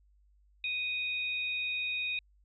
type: tone pair together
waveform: sine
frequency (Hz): 2489 / 3737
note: D#7 / A#7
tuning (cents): 0 / +4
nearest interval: perfect fifth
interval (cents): 704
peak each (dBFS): -32 / -38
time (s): 0.64-2.19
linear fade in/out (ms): 2
effects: added 50 Hz sine -62 dBFS peak until 2.44 s